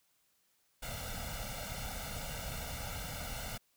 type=noise with comb filter; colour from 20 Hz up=pink; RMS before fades=-41 dBFS; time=0.82-3.58 s; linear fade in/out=10 ms; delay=1.4 ms; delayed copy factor=+0.9; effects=white hiss -74 dBFS RMS until 3.76 s